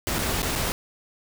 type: noise with dropouts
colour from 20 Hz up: pink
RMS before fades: -26 dBFS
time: 0.07-0.72 s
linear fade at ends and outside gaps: 0 ms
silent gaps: 0.185-0.19 / 0.42-0.429 / 0.554-0.559 s
effects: none